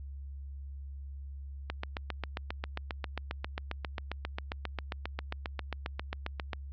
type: click train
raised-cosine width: 0.3 ms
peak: -18 dBFS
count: 37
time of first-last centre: 1.7-6.532 s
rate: 7.45 Hz
effects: added 69 Hz sine -40 dBFS peak until 6.72 s + low-pass 4000 Hz 12 dB/octave